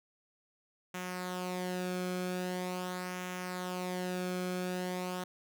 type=tone with flanger; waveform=sawtooth; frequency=181.7 Hz; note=F#3; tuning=31 cents flat; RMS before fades=-37 dBFS; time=0.94-5.24 s; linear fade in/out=5 ms; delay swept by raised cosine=0.22 to 1.07 ms; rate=0.43 Hz; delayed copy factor=-0.55; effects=none